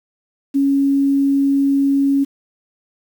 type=tone with quantisation; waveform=sine; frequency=277 Hz; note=C#4; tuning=1 cent flat; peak=-12 dBFS; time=0.54-2.25 s; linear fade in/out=20 ms; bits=7; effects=none